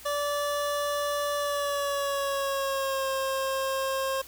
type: tone with pitch glide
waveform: 25% pulse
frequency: 580 to 534.9 Hz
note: D5 to C5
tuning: -22 to +38 cents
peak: -23 dBFS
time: 0.05-4.22 s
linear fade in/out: 10 ms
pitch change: -140 cents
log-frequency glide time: 1.36-3.09 s
effects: added 60 Hz sine -56 dBFS peak until 4.27 s + white hiss -48 dBFS RMS until 4.27 s